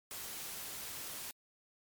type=noise; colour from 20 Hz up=white; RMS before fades=-44 dBFS; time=0.11-1.31 s; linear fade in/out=0 ms; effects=MP3 96 kbps